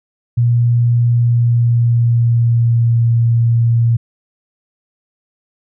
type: tone with pitch glide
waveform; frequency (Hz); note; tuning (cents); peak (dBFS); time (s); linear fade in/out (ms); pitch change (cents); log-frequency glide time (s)
sine; 119.3 to 116.71; A#2 to A#2; +41 to +3; -9; 0.37-3.97; 10; -38; 1.07-3.01
effects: none